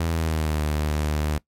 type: tone with pitch glide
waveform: sawtooth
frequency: 82.41 to 75.57 Hz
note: E2 to D#2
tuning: 0 to -50 cents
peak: -18 dBFS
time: 0-1.38 s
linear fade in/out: 5 ms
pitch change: -150 cents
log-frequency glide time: 0.12-0.61 s
effects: noise-tail reverb RT60 0.1 s tail -20 dB re dry + MP3 64 kbps